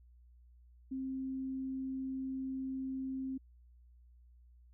sine tone, 264.2 Hz, C4, 17 cents sharp, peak -36 dBFS, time 0.91-3.38 s, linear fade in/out 10 ms, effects added 60 Hz sine -58 dBFS peak until 4.73 s

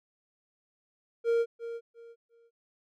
triangle tone with echo, 464.9 Hz, A#4, 5 cents flat, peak -21 dBFS, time 1.24-1.46 s, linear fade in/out 50 ms, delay 350 ms, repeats 3, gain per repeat -12 dB, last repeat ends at 2.51 s, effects none

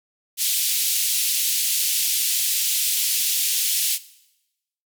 white band-pass noise, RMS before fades -22 dBFS, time 0.37-3.99 s, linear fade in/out 50 ms, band 2700 to 16000 Hz, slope 24 dB/octave, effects noise-tail reverb RT60 0.9 s tail -18 dB re dry

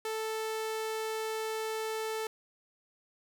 sawtooth tone, 440 Hz, A4, in tune, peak -29 dBFS, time 0.05-2.27 s, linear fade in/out 2 ms, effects none

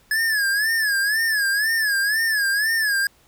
square tone with vibrato, 1702 Hz, G#6, 42 cents sharp, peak -19 dBFS, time 0.11-3.07 s, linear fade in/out 2 ms, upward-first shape sine, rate 2 Hz, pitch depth 120 cents each way, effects pink hiss -57 dBFS RMS until 3.27 s

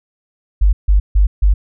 sine tone bursts, 49.43 Hz, G1, 15 cents sharp, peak -7 dBFS, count 4, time 0.61-1.54 s, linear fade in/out 10 ms, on 120 ms, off 150 ms, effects none

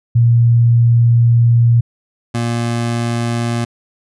sine / 25% pulse tone pair in turn, 117.8 / 117.8 Hz, A#2 / A#2, +19 / +19 cents, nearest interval unison, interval 0 cents, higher neither, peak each -7 / -12 dBFS, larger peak first, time 0.15-1.81 / 2.34-3.65 s, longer first, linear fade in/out 10 ms, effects resampled to 24000 Hz

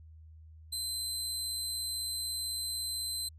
25% pulse tone, 4079 Hz, C8, 45 cents flat, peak -29 dBFS, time 0.72-3.29 s, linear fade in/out 10 ms, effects added 79 Hz sine -50 dBFS peak until 3.38 s

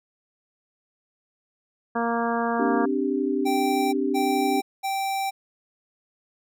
harmonic tone, 233.1 Hz, A#3, in tune, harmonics 1 / 2 / 3 / 4 / 5 / 6 / 7, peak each -27 / -29 / -28 / -30 / -31 / -36 / -34 dBFS, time 1.95-2.86 s, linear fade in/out 10 ms
sine chord, C suspended second, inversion none, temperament equal, 261.6 / 293.7 / 392 Hz, C4 / D4 / G4, 0 / 0 / 0 cents, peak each -26 dBFS, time 2.59-4.61 s, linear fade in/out 10 ms
square tone bursts, 780 Hz, G5, 9 cents flat, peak -25 dBFS, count 3, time 3.45-5.31 s, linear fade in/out 20 ms, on 480 ms, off 210 ms
effects none

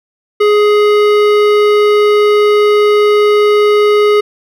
sine tone with hard clipping, 417.5 Hz, G#4, 9 cents sharp, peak -8 dBFS, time 0.4-4.21 s, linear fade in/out 10 ms, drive 15 dB, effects none

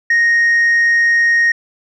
sine tone, 1864.7 Hz, A#6, in tune, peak -7 dBFS, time 0.1-1.52 s, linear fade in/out 5 ms, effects tanh soft clip ceiling -8 dBFS

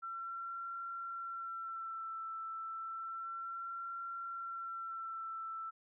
sine tone with vibrato, 1347 Hz, E6, 37 cents sharp, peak -40 dBFS, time 0.02-5.71 s, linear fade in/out 20 ms, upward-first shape sine, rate 0.31 Hz, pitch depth 25 cents each way, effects none

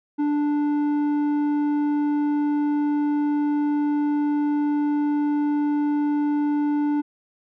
square tone with low-pass filter, 293.7 Hz, D4, in tune, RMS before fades -22 dBFS, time 0.18-7.02 s, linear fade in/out 20 ms, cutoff 820 Hz, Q 0.66, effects none

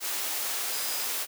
sine tone in noise, 4963 Hz, D#8, 5 cents flat, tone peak -39 dBFS, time 0.69-1.08 s, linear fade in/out 50 ms, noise white, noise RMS -31 dBFS, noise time 0-1.27 s, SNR -11 dB, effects high-pass 400 Hz 12 dB/octave

